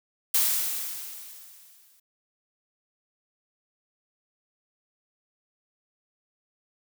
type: noise with exponential decay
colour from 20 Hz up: blue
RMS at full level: -21 dBFS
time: 0.34-2 s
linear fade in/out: 5 ms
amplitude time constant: 360 ms
effects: none